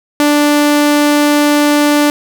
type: tone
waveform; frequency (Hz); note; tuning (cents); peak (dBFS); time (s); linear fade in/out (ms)
sawtooth; 293.7; D4; 0; -4; 0.2-2.1; 0
effects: none